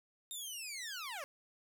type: linear sweep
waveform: 15% pulse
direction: down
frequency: 3702 to 523.3 Hz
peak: -35 dBFS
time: 0.31-1.24 s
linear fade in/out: 0 ms
effects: none